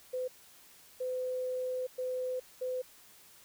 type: tone bursts at uneven times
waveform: sine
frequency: 508 Hz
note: B4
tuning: 49 cents sharp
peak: -32 dBFS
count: 4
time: 0.13-0.28 / 1-1.87 / 1.98-2.4 / 2.61-2.82 s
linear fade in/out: 10 ms
effects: white hiss -58 dBFS RMS until 3.44 s